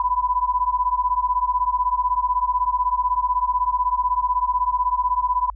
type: beating tone pair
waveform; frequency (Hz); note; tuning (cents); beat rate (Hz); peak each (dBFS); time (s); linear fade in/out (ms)
sine; 987.8 / 1003.8; B5 / B5; 0 / +28; 16; -21; 0-5.5; 2
effects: added 50 Hz sine -36 dBFS peak until 5.55 s